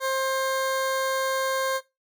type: tone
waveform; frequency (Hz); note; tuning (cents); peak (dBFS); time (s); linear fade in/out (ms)
20% pulse; 530; C5; +22; -19; 0-1.81; 50
effects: noise-tail reverb RT60 0.2 s tail -17 dB re dry